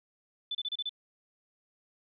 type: tone bursts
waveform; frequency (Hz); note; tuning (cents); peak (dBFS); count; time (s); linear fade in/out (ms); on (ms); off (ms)
sine; 3506; A7; -7; -31; 6; 0.51-0.894; 5; 39; 30
effects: none